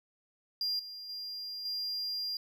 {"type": "tone with level steps", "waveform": "triangle", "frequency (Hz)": 4800, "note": "D8", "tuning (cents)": 37, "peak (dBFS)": [-29, -41, -37, -32], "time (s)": [0.61, 2.37], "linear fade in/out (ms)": 2, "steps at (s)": [0.79, 1.09, 1.65], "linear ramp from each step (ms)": 5, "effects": []}